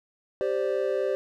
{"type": "chord", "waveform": "triangle", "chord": "G suspended fourth", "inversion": "none", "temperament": "equal", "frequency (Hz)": [392, 523.3, 587.3], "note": ["G4", "C5", "D5"], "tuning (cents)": [0, 0, 0], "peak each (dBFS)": [-26, -26, -28], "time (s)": [0.41, 1.15], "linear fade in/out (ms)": 0, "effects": []}